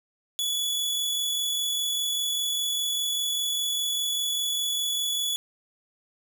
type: tone with amplitude modulation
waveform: sawtooth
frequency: 3414 Hz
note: G#7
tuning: 47 cents sharp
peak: -21 dBFS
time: 0.39-5.36 s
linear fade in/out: 0 ms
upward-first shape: sine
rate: 45 Hz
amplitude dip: 25%
effects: none